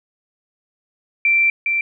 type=tone pair in turn; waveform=sine; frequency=2349 / 2349 Hz; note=D7 / D7; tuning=0 / 0 cents; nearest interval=unison; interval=0 cents; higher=neither; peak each=-12 / -16 dBFS; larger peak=first; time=1.25-1.5 / 1.66-1.81 s; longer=first; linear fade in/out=2 ms; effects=none